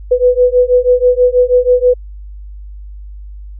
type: beating tone pair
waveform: sine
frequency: 493.9 / 500.1 Hz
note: B4 / B4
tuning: 0 / +22 cents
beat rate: 6.2 Hz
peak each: -10 dBFS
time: 0.11-1.94 s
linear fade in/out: 10 ms
effects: added 50 Hz sine -27 dBFS peak until 3.59 s